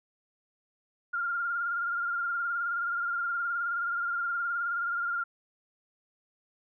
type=tone with vibrato; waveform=sine; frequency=1400 Hz; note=F6; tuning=4 cents sharp; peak=-28 dBFS; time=1.13-5.24 s; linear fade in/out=10 ms; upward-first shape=triangle; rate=19 Hz; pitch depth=46 cents each way; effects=none